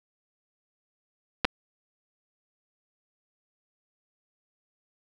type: clicks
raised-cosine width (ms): 0.3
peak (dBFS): -6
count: 2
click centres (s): 1.447 / 1.451
effects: none